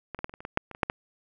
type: clicks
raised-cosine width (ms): 0.5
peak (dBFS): -20 / -22 / -13 / -27 / -27 / -28 / -19 / -7 / -26 / -26 / -7 / -12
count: 12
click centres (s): 0.147 / 0.19 / 0.244 / 0.295 / 0.339 / 0.405 / 0.451 / 0.574 / 0.713 / 0.749 / 0.832 / 0.899
effects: none